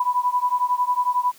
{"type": "beating tone pair", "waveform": "sine", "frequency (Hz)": [985, 996], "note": ["B5", "B5"], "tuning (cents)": [-5, 14], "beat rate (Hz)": 11, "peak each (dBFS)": [-21, -22], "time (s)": [0, 1.32], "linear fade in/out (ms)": 5, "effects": ["white hiss -50 dBFS RMS until 1.38 s", "high-pass 100 Hz 12 dB/octave"]}